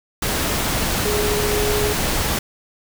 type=tone in noise; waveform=sine; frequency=417.2 Hz; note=G#4; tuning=8 cents sharp; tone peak=-21 dBFS; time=1.05-1.93 s; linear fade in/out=5 ms; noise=pink; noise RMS=-21 dBFS; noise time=0.22-2.39 s; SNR=-3 dB; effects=none